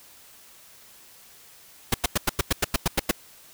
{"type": "noise bursts", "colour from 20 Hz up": "pink", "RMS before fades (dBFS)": -21, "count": 11, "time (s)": [1.92, 3.113], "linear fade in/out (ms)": 5, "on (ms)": 23, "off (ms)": 94, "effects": ["white hiss -51 dBFS RMS until 3.53 s"]}